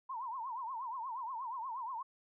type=tone with vibrato; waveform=sine; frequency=979 Hz; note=B5; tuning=15 cents flat; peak=-38 dBFS; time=0.09-2.03 s; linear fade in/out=10 ms; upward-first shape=triangle; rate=8.4 Hz; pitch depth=210 cents each way; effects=none